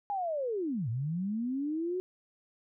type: linear two-way sweep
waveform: sine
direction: down then up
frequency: 830 to 107.9 to 373.9 Hz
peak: -30 dBFS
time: 0.1-2 s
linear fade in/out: 0 ms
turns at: 0.89 s
effects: none